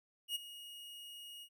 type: tone with ADSR envelope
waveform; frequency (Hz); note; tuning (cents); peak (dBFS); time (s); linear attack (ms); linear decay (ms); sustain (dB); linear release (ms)
45% pulse; 2874; F7; +49; -33; 0.28-1.49; 73; 17; -15; 67
effects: none